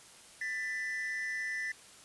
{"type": "tone pair together", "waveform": "triangle", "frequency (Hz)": [1772, 1989], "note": ["A6", "B6"], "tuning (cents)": [12, 12], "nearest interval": "major second", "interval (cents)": 200, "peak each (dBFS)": [-35, -35], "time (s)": [0.41, 1.72], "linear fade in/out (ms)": 5, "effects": ["white hiss -55 dBFS RMS until 2.04 s", "resampled to 24000 Hz"]}